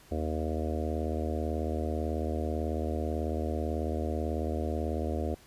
harmonic tone, 78.2 Hz, D#2, 9 cents sharp, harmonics 1 / 3 / 4 / 5 / 6 / 7 / 8 / 9, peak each -32 / -37 / -38 / -39 / -40 / -40 / -41 / -42 dBFS, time 0.11-5.35 s, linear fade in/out 10 ms, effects pink hiss -57 dBFS RMS until 5.46 s + resampled to 32000 Hz

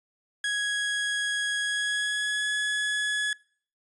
30% pulse tone with pitch glide, 1661.2 to 1692.2 Hz, G#6 to G#6, 0 to +32 cents, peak -23 dBFS, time 0.44-3.33 s, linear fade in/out 2 ms, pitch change +32 cents, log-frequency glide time 1.6-2.48 s, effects noise-tail reverb RT60 0.5 s tail -23 dB re dry + resampled to 24000 Hz

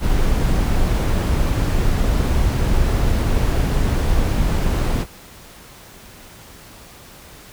brown noise, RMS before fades -17 dBFS, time 0-5.06 s, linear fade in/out 50 ms, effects pink hiss -42 dBFS RMS until 7.52 s

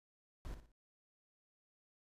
brown noise with echo, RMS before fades -44 dBFS, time 0.45-0.54 s, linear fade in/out 0 ms, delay 59 ms, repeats 3, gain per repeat -9 dB, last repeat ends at 0.717 s, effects resampled to 32000 Hz

